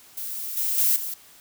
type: noise with level steps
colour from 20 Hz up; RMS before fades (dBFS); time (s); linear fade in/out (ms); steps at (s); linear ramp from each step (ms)
violet; -32 / -25 / -20 / -31; 0.17-1.14; 5; 0.57 / 0.78 / 0.96; 2
effects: white hiss -51 dBFS RMS until 1.4 s